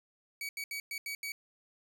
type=tone bursts at uneven times; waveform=sawtooth; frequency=2266 Hz; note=C#7; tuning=37 cents sharp; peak=-33 dBFS; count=6; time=0.41-0.49 / 0.57-0.64 / 0.71-0.8 / 0.91-0.98 / 1.06-1.15 / 1.23-1.32 s; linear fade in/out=2 ms; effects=12-bit